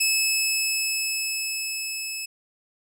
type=tone with level ramp; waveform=15% pulse; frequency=2600 Hz; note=E7; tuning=24 cents flat; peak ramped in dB=-12 to -23 dBFS; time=0-2.26 s; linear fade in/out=10 ms; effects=none